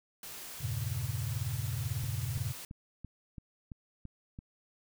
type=noise; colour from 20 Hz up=white; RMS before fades=-45 dBFS; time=0.23-2.65 s; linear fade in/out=2 ms
type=chord; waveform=sine; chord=E diminished seventh; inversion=none; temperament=equal with one note detuned; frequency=82.41 / 98.34 / 116.54 / 138.59 Hz; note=E2 / G2 / Bb2 / Db3; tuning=0 / +6 / 0 / 0 cents; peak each=-42 / -38 / -36 / -38 dBFS; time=0.6-2.53 s; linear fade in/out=20 ms
type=click train; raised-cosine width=5 ms; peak=-31 dBFS; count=8; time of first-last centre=2.04-4.389 s; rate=2.98 Hz
effects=none